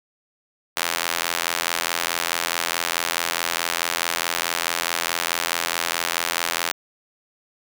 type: tone with high-pass filter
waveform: square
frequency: 42.34 Hz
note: E1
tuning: 47 cents sharp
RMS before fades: -25 dBFS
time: 0.76-6.72 s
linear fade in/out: 10 ms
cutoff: 1200 Hz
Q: 0.56
effects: none